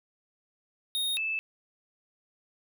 square / sine tone pair in turn, 3715 / 2627 Hz, A#7 / E7, -7 / -7 cents, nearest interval tritone, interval 600 cents, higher first, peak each -28 dBFS, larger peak neither, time 0.95-1.17 / 1.17-1.39 s, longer neither, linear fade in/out 0 ms, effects none

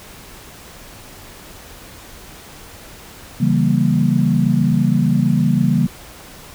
sine chord, C# diminished seventh, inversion none, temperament equal with one note detuned, 138.59 / 164.81 / 193.75 / 233.1 Hz, C#3 / E3 / G3 / Bb3, 0 / 0 / -20 / 0 cents, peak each -18 dBFS, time 3.4-5.87 s, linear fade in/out 10 ms, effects pink hiss -39 dBFS RMS until 6.54 s

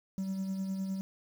triangle tone with tremolo, 191.8 Hz, G3, 37 cents flat, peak -28 dBFS, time 0.18-1.01 s, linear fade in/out 0 ms, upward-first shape sine, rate 9.8 Hz, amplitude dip 40%, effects tanh soft clip ceiling -25 dBFS + 9-bit

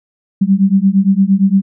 sine beating tone pair, 190.4 / 199.1 Hz, F#3 / G3, +50 / +27 cents, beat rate 8.7 Hz, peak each -11 dBFS, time 0.41-1.62 s, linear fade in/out 10 ms, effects none

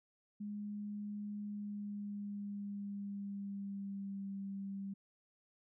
sine tone with pitch glide, 206.8 to 196.55 Hz, G#3 to G3, -7 to +5 cents, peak -40 dBFS, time 0.4-4.94 s, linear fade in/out 10 ms, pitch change -88 cents, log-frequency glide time 1.42-4.28 s, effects none

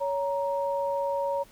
sine tone pair together, 560 / 936.9 Hz, C#5 / A#5, +18 / +8 cents, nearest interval major sixth, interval 890 cents, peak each -27 / -30 dBFS, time 0-1.44 s, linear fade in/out 20 ms, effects pink hiss -56 dBFS RMS until 1.51 s

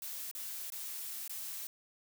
blue noise with dropouts, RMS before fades -42 dBFS, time 0.02-1.67 s, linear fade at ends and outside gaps 2 ms, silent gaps 0.313-0.35 / 0.702-0.721 / 1.279-1.295 s, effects none

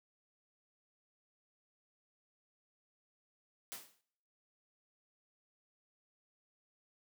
white noise with exponential decay, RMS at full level -42 dBFS, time 3.72-4.01 s, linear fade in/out 0 ms, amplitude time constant 61 ms, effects noise-tail reverb RT60 0.8 s tail -25 dB re dry + high-pass 150 Hz 12 dB/octave

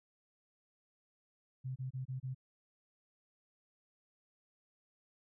sine tone bursts, 130 Hz, C3, 11 cents flat, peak -37 dBFS, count 5, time 1.64-2.348 s, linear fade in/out 20 ms, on 120 ms, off 27 ms, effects none

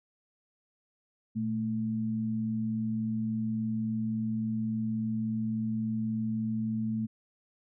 sine tone pair together, 116.65 / 220.2 Hz, A#2 / A3, +2 / +2 cents, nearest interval major seventh, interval 1100 cents, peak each -36 / -29 dBFS, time 1.35-7.07 s, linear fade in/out 20 ms, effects none

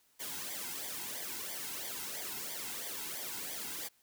white noise with flanger, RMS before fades -41 dBFS, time 0.19-3.89 s, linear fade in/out 20 ms, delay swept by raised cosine 0.73 to 1.73 ms, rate 3 Hz, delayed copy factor -0.8, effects white hiss -70 dBFS RMS until 4.02 s

